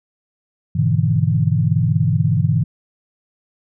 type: chord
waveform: sine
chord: E dominant seventh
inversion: first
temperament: just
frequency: 103.01 / 123.61 / 148.33 / 164.81 Hz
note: G#2 / B2 / D3 / E3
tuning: -14 / +2 / +18 / 0 cents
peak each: -19 dBFS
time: 0.75-2.64 s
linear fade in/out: 10 ms
effects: none